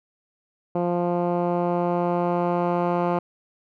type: tone with low-pass filter sweep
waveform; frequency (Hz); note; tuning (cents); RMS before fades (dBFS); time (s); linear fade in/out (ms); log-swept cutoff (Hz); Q
10% pulse; 174.9; F3; +3; -23; 0.75-3.19; 5; 680 to 1200; 0.94
effects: none